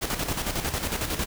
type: noise with tremolo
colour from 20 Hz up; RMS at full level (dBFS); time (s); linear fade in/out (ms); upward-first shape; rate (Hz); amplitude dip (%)
pink; -27; 0.01-1.26; 20; square; 11; 55
effects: none